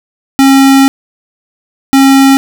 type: tone pair in turn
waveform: square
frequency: 271 / 271 Hz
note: C#4 / C#4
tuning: -39 / -39 cents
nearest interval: unison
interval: 0 cents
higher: neither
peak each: -3 dBFS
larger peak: neither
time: 0.39-0.88 / 1.93-2.37 s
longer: first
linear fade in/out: 0 ms
effects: none